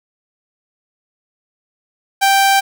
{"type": "tone", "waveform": "sawtooth", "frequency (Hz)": 784, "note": "G5", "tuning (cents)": 0, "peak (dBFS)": -6, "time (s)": [2.21, 2.61], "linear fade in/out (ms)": 20, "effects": []}